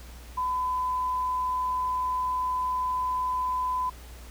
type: tone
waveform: sine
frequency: 1008 Hz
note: B5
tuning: 35 cents sharp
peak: -25 dBFS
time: 0.37-3.9 s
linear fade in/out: 10 ms
effects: added 60 Hz sine -43 dBFS peak until 4.3 s + pink hiss -50 dBFS RMS until 4.3 s